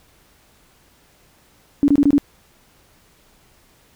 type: tone bursts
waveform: sine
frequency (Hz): 285.6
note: D4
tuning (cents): -48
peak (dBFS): -10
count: 5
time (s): 1.83-2.181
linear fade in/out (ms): 0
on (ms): 51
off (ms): 24
effects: pink hiss -55 dBFS RMS until 3.95 s